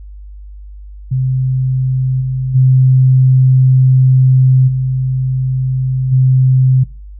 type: tone with level steps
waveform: sine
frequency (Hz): 130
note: C3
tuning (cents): -11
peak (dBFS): -11 / -14 / -5 / -12 / -6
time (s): 1.11-6.84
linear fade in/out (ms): 10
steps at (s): 2.2 / 2.54 / 4.67 / 6.11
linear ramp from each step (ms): 20
effects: noise-tail reverb RT60 0.3 s tail -22 dB re dry + added 50 Hz sine -29 dBFS peak until 7.19 s